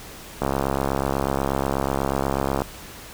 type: click train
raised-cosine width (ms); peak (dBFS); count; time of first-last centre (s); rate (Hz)
1; -8; 151; 0.42-2.619; 68.2
effects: pink hiss -40 dBFS RMS until 3.13 s